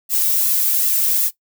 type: noise with flanger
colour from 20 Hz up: violet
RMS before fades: -17 dBFS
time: 0.09-1.31 s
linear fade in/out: 50 ms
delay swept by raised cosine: 1.3 to 2.05 ms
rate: 2.6 Hz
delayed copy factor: -0.5
effects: noise-tail reverb RT60 0.1 s tail -17 dB re dry